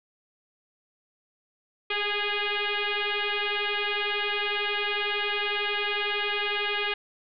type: tone with frequency modulation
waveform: sine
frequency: 406.5 Hz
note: G#4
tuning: 37 cents flat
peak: -25 dBFS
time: 1.9-6.94 s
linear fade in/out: 5 ms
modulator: 412 Hz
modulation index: 7.4
effects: none